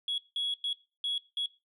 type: tone bursts at uneven times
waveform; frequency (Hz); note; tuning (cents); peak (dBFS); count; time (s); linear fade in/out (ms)
sine; 3347; G#7; +13; -28; 5; 0.08-0.18 / 0.36-0.54 / 0.64-0.73 / 1.04-1.18 / 1.37-1.46; 2
effects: noise-tail reverb RT60 0.3 s tail -18 dB re dry + tanh soft clip ceiling -26 dBFS